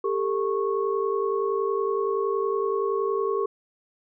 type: tone cluster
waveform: sine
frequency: 398.4 / 449.1 / 1101 Hz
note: G4 / A4 / C#6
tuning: +28 / +35 / -12 cents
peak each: -25 / -27 / -30 dBFS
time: 0.04-3.46 s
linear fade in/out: 5 ms
effects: none